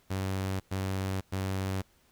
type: tone bursts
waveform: sawtooth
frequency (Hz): 95.6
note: G2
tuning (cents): -43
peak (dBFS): -26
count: 3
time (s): 0.1-1.82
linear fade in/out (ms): 10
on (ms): 500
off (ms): 110
effects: pink hiss -66 dBFS RMS until 2.11 s